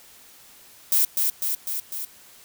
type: noise with echo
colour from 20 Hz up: violet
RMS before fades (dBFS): -19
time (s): 0.92-1.05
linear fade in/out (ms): 2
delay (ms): 250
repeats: 4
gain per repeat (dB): -3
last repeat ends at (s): 2.05
effects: white hiss -50 dBFS RMS until 2.44 s